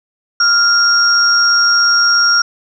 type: tone pair together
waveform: sine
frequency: 1396.9 / 5583 Hz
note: F6 / F8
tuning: 0 / -1 cents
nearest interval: 2 octaves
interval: 2399 cents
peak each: -11 dBFS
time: 0.4-2.42 s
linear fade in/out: 5 ms
effects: none